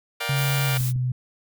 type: chord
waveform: 10% pulse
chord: G minor seventh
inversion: first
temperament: just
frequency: 470.4 / 588 / 705.6 / 784 Hz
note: Bb4 / D5 / F5 / G5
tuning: +16 / +2 / +18 / 0 cents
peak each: -25 dBFS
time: 0.2-0.78 s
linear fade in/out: 10 ms
type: tone with pitch glide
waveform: sine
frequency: 137.4 to 126 Hz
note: C#3 to B2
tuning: -15 to +35 cents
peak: -21 dBFS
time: 0.29-1.12 s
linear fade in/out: 5 ms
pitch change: -150 cents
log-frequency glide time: 0.65-0.82 s
type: noise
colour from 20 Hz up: blue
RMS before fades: -32 dBFS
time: 0.34-0.93 s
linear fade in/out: 50 ms
type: clicks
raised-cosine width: 5 ms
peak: -25 dBFS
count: 2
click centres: 0.809 / 0.96 s
effects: none